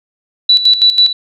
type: tone with tremolo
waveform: sine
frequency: 3951 Hz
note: B7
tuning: in tune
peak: -4 dBFS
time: 0.49-1.13 s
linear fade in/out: 5 ms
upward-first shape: square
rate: 6.1 Hz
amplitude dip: 70%
effects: none